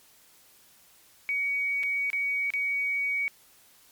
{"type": "tone with dropouts", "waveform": "sine", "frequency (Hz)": 2252, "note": "C#7", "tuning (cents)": 27, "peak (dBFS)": -25, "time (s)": [1.29, 3.28], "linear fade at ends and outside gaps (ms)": 0, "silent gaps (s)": [[1.831, 1.835], [2.102, 2.131], [2.504, 2.537]], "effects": ["white hiss -58 dBFS RMS until 3.91 s", "MP3 96 kbps"]}